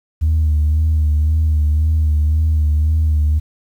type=tone with vibrato; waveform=sine; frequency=77 Hz; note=D#2; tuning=17 cents flat; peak=-10 dBFS; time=0.21-3.4 s; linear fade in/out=20 ms; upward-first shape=sine; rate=1.9 Hz; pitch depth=44 cents each way; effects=tanh soft clip ceiling -9 dBFS + 8-bit